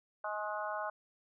harmonic tone with a mistuned harmonic, 209.9 Hz, G#3, 19 cents sharp, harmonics 3 / 4 / 5 / 6 / 7, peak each -40 / -41 / -42 / -43 / -43 dBFS, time 0.24-0.9 s, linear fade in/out 5 ms, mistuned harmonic 5, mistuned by +24 cents, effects none

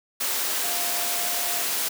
sine tone in noise, 700 Hz, F5, 4 cents sharp, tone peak -35 dBFS, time 0.63-1.63 s, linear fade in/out 10 ms, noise white, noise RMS -26 dBFS, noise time 0.2-1.89 s, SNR -12 dB, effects high-pass 300 Hz 12 dB/octave

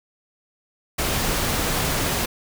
pink noise, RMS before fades -23 dBFS, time 0.98-2.26 s, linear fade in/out 10 ms, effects none

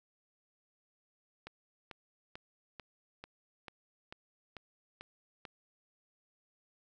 click train, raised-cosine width 0.3 ms, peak -29 dBFS, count 10, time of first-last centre 1.47-5.452 s, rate 2.26 Hz, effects none

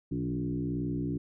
sine tone with frequency modulation, 220 Hz, A3, in tune, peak -29 dBFS, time 0.11-1.18 s, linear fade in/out 10 ms, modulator 62.2 Hz, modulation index 1.9, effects none

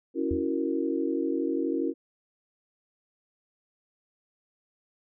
sine chord, F# dominant seventh, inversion second, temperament equal, 277.2 / 329.6 / 370 / 466.2 Hz, C#4 / E4 / F#4 / A#4, 0 / 0 / 0 / 0 cents, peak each -30 / -29 / -33 / -33 dBFS, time 0.14-1.94 s, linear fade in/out 50 ms
sine tone with exponential decay, 82.7 Hz, E2, 6 cents sharp, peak -26 dBFS, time 0.31-0.49 s, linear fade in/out 0 ms, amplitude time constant 38 ms
effects none

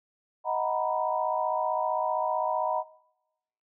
sine chord, B major seventh, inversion first, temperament equal with one note detuned, 627.3 / 740 / 932.3 / 987.8 Hz, D#5 / F#5 / A#5 / B5, +14 / 0 / 0 / 0 cents, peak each -31 dBFS, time 0.44-2.84 s, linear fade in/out 50 ms, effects noise-tail reverb RT60 0.9 s tail -21 dB re dry

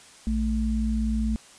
sine tone pair together, 58.31 / 219.5 Hz, A#1 / A3, +1 / -4 cents, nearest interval octave + major seventh, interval 2295 cents, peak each -25 dBFS, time 0.27-1.36 s, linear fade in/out 0 ms, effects white hiss -50 dBFS RMS until 1.58 s + resampled to 22050 Hz

